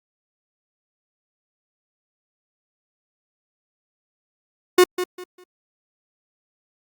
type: tone with echo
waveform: 45% pulse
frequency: 362.2 Hz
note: F#4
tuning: 37 cents flat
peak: -9 dBFS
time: 4.78-4.84 s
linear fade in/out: 5 ms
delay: 200 ms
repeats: 3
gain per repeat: -12 dB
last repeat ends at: 5.44 s
effects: Opus 48 kbps